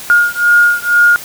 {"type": "beating tone pair", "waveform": "sine", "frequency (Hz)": [1424, 1426.1], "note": ["F6", "F6"], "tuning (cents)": [33, 36], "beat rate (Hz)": 2.1, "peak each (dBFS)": -10, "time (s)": [0.1, 1.16], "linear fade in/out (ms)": 0, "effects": ["white hiss -29 dBFS RMS until 1.24 s"]}